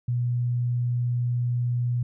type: tone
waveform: sine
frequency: 121.7 Hz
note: B2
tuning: 25 cents flat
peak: -22 dBFS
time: 0.08-2.03 s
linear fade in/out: 5 ms
effects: none